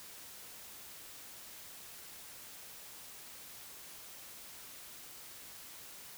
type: silence
effects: white hiss -51 dBFS RMS until 6.17 s